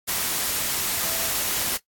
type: tone in noise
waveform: sine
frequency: 659.3 Hz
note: E5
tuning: in tune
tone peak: -36 dBFS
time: 1.05-1.32 s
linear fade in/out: 20 ms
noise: white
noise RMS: -25 dBFS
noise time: 0.07-1.78 s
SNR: -14 dB
effects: noise-tail reverb RT60 0.1 s tail -17 dB re dry + AAC 64 kbps